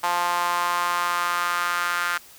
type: tone with high-pass filter sweep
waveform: sawtooth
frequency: 175 Hz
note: F3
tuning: 4 cents sharp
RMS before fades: -24 dBFS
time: 0.03-2.18 s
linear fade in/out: 10 ms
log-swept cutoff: 910 to 1400 Hz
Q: 3.9
effects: white hiss -48 dBFS RMS until 2.38 s